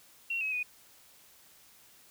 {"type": "tone with pitch steps", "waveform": "sine", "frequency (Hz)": [2733, 2559, 2476], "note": ["F7", "D#7", "D#7"], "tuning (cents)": [-38, 48, -9], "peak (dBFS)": -30, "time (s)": [0.3, 0.63], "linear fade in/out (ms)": 5, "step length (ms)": 110, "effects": ["white hiss -59 dBFS RMS until 2.1 s"]}